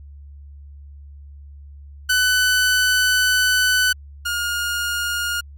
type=tone pair in turn; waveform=sawtooth; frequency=1500 / 1422.7 Hz; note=F#6 / F6; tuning=+23 / +32 cents; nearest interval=minor second; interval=91 cents; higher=first; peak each=-11 / -17 dBFS; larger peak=first; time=2.09-3.93 / 4.25-5.41 s; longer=first; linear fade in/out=10 ms; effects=added 71 Hz sine -37 dBFS peak until 5.57 s + MP3 64 kbps